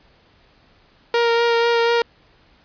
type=tone with vibrato; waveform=sawtooth; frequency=467.6 Hz; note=A#4; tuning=5 cents sharp; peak=-11 dBFS; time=1.14-2.02 s; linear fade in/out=2 ms; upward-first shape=sine; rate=4.1 Hz; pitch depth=14 cents each way; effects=pink hiss -55 dBFS RMS until 2.64 s + resampled to 11025 Hz